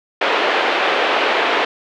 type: band-pass noise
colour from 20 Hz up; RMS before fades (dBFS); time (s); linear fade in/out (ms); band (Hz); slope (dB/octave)
pink; -17; 0.21-1.65; 5; 390 to 3300; 24
effects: none